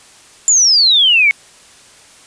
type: exponential sweep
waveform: sine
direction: down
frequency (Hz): 7230 to 2181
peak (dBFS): -7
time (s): 0.48-1.31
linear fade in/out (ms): 0
effects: white hiss -43 dBFS RMS until 2.26 s + resampled to 22050 Hz